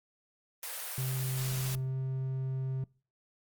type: high-pass noise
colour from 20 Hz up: white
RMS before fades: -39 dBFS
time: 0.63-1.75 s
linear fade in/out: 0 ms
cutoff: 480 Hz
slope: 96 dB/octave
type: tone with pitch glide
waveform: triangle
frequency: 130.81 to 131.87 Hz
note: C3 to C3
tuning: 0 to +14 cents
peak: -29 dBFS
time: 0.98-2.84 s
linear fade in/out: 2 ms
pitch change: +14 cents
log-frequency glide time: 1.81-1.95 s
effects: noise-tail reverb RT60 0.4 s tail -25 dB re dry + Opus 32 kbps